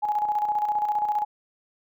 sine tone with tremolo, 838 Hz, G#5, 15 cents sharp, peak -20 dBFS, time 0.02-1.25 s, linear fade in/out 20 ms, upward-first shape square, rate 15 Hz, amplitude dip 50%, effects none

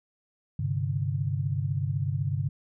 sine chord, G suspended fourth, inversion none, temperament equal with one note detuned, 98.91 / 130.81 / 146.83 Hz, G2 / C3 / D3, +16 / 0 / 0 cents, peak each -30 dBFS, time 0.59-2.49 s, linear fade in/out 5 ms, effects none

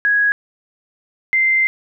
sine tone pair in turn, 1661.2 / 2083 Hz, G#6 / C7, 0 / -8 cents, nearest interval major third, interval 392 cents, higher second, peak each -12 dBFS, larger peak neither, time 0.05-0.32 / 1.33-1.67 s, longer second, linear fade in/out 0 ms, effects none

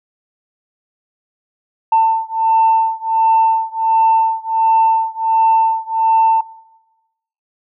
sine beating tone pair, 894 / 895.4 Hz, A5 / A5, +27 / +30 cents, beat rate 1.4 Hz, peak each -13 dBFS, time 1.92-6.41 s, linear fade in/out 5 ms, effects noise-tail reverb RT60 1.0 s tail -20 dB re dry + tanh soft clip ceiling -4 dBFS

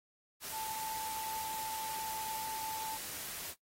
sine tone in noise, 880 Hz, A5, in tune, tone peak -39 dBFS, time 0.51-2.99 s, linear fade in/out 50 ms, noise white, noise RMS -43 dBFS, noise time 0.4-3.55 s, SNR +1 dB, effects noise-tail reverb RT60 0.1 s tail -17 dB re dry + AAC 48 kbps

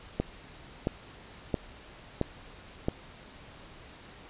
click train, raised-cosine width 2 ms, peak -13 dBFS, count 5, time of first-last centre 0.2-2.885 s, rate 1.49 Hz, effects pink hiss -50 dBFS RMS until 4.29 s + resampled to 8000 Hz

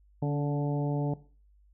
harmonic tone with a mistuned harmonic, 145.4 Hz, D3, 17 cents flat, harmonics 1 / 2 / 3 / 4 / 5 / 6, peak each -27 / -33 / -37 / -39 / -41 / -43 dBFS, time 0.22-1.14 s, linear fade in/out 5 ms, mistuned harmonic 2, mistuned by -26 cents, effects noise-tail reverb RT60 0.4 s tail -18 dB re dry + added 50 Hz sine -58 dBFS peak until 1.73 s

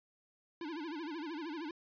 square tone with vibrato, 315.6 Hz, D#4, 25 cents sharp, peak -40 dBFS, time 0.61-1.71 s, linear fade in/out 2 ms, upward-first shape sine, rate 13 Hz, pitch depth 160 cents each way, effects resampled to 11025 Hz

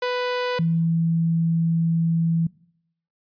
sawtooth / sine tone pair in turn, 495.8 / 165.45 Hz, B4 / E3, +7 / +7 cents, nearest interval octave + perfect fifth, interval 1900 cents, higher first, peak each -18 dBFS, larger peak neither, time 0.02-0.59 / 0.59-2.47 s, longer second, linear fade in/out 5 ms, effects noise-tail reverb RT60 0.7 s tail -22 dB re dry + resampled to 11025 Hz

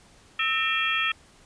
sine tone cluster, 1306 / 1824 / 2389 / 2684 / 3255 Hz, E6 / A#6 / D7 / E7 / G#7, -17 / -38 / +29 / +31 / -36 cents, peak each -29 dBFS, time 0.39-1.12 s, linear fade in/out 5 ms, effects pink hiss -55 dBFS RMS until 1.45 s + resampled to 22050 Hz

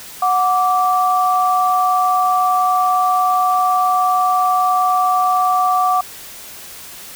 sine tone pair together, 735 / 1165.5 Hz, F#5 / D6, -12 / -14 cents, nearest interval minor sixth, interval 798 cents, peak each -15 dBFS, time 0.22-6.01 s, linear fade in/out 5 ms, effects white hiss -35 dBFS RMS until 7.15 s

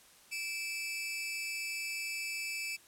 sawtooth tone pair together, 2329 / 2615 Hz, D7 / E7, -15 / -15 cents, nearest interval major second, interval 200 cents, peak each -36 / -35 dBFS, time 0.31-2.77 s, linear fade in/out 20 ms, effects white hiss -60 dBFS RMS until 2.87 s + low-pass 12000 Hz 12 dB/octave

